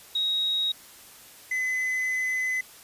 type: tone pair in turn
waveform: sine / triangle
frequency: 3788 / 2023 Hz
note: A#7 / B6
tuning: +27 / +41 cents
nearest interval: major seventh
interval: 1086 cents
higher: first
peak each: -23 dBFS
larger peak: neither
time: 0.15-0.72 / 1.51-2.61 s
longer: second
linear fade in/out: 5 ms
effects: white hiss -49 dBFS RMS until 2.83 s + resampled to 32000 Hz